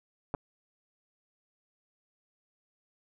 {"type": "clicks", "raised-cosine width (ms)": 1, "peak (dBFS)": -19, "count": 2, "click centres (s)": [0.341, 0.348], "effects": []}